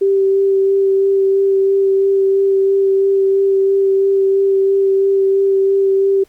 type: tone with vibrato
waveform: sine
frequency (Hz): 390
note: G4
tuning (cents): -9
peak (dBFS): -10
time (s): 0.01-6.24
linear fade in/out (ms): 10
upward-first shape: sine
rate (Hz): 3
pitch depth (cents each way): 12
effects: pink hiss -54 dBFS RMS until 6.28 s + Opus 48 kbps